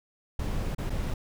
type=noise with dropouts; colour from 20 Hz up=brown; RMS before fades=-30 dBFS; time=0.39-1.14 s; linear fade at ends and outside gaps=5 ms; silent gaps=0.749-0.782 / 0.898-0.902 s; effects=none